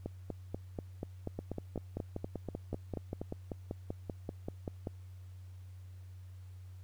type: two click trains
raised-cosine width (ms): 2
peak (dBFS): -24 / -24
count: 19 / 14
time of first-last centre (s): 1.39-4.872 / 0.06-3.215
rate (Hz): 5.17 / 4.12
effects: added 92 Hz sine -47 dBFS peak until 6.83 s + pink hiss -69 dBFS RMS until 6.83 s